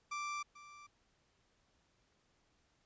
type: tone with echo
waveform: 30% pulse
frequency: 1174.7 Hz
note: D6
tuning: in tune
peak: -36 dBFS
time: 0.11-0.43 s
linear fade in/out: 10 ms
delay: 440 ms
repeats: 1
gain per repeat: -15 dB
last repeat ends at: 0.87 s
effects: pink hiss -75 dBFS RMS until 2.85 s + resampled to 16000 Hz

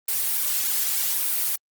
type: noise with flanger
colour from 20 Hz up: blue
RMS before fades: -24 dBFS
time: 0.08-1.56 s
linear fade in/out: 5 ms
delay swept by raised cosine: 1.5 to 3.8 ms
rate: 3.3 Hz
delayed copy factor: -1
effects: Opus 32 kbps

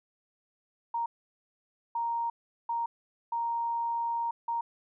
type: tone bursts at uneven times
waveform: sine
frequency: 932.3 Hz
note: A#5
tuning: in tune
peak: -28 dBFS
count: 5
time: 0.94-1.06 / 1.95-2.3 / 2.69-2.86 / 3.32-4.31 / 4.48-4.61 s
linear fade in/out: 5 ms
effects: none

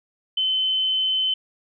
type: tone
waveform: sine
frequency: 3057 Hz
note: G7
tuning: 44 cents flat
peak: -19 dBFS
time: 0.37-1.34 s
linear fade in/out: 5 ms
effects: none

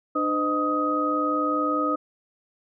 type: tone cluster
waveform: sine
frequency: 299.2 / 510 / 621 / 1255 Hz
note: D4 / C5 / D#5 / D#6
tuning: +32 / -44 / -3 / +15 cents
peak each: -26 / -30 / -32 / -24 dBFS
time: 0.15-1.96 s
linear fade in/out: 10 ms
effects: none

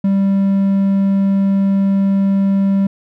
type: tone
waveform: triangle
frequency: 196 Hz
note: G3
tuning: in tune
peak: -9 dBFS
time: 0.04-2.87 s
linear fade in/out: 5 ms
effects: none

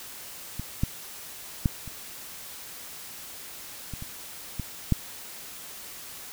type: clicks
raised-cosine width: 5 ms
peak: -20 / -11 / -9 / -27 / -23 / -25 / -18 / -8 dBFS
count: 8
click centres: 0.596 / 0.835 / 1.658 / 1.877 / 3.937 / 4.024 / 4.597 / 4.923 s
effects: white hiss -42 dBFS RMS until 6.32 s

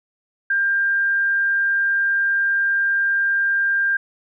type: tone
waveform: sine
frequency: 1595 Hz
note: G6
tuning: 30 cents sharp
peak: -16 dBFS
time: 0.5-3.97 s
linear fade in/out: 5 ms
effects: none

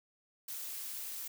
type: noise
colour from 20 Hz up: blue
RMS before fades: -42 dBFS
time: 0.48-1.28 s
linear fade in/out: 5 ms
effects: none

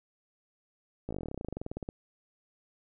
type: slowing click train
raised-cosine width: 2 ms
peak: -23 dBFS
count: 24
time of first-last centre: 1.09-1.889 s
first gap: 17 ms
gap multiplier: 1.06
effects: none

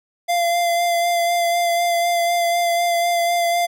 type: tone with vibrato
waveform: square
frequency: 690 Hz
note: F5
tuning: 21 cents flat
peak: -17 dBFS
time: 0.28-3.67 s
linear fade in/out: 20 ms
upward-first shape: sine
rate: 4 Hz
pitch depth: 18 cents each way
effects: none

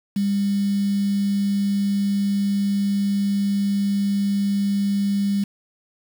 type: tone with quantisation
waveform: sine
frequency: 200 Hz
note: G3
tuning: 35 cents sharp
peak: -18 dBFS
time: 0.16-5.44 s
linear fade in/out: 5 ms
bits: 6
effects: none

